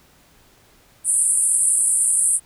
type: band-pass noise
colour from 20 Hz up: white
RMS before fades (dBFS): -18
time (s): 1.04-2.4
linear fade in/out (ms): 50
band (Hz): 8500 to 10000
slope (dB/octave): 96
effects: pink hiss -54 dBFS RMS until 2.45 s